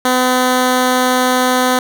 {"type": "tone", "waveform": "10% pulse", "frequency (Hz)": 253.3, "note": "B3", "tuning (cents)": 44, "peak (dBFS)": -3, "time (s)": [0.05, 1.79], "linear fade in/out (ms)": 2, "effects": []}